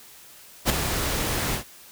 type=noise with ADSR envelope; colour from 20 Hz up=pink; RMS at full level=-18 dBFS; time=0.65-1.64 s; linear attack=49 ms; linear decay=4 ms; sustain=-8 dB; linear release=100 ms; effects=white hiss -48 dBFS RMS until 1.91 s